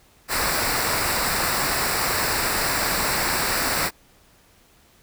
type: noise with comb filter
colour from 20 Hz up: pink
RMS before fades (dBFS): -23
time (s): 0.28-3.91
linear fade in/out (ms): 50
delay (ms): 0.31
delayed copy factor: -0.65
effects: pink hiss -56 dBFS RMS until 5.02 s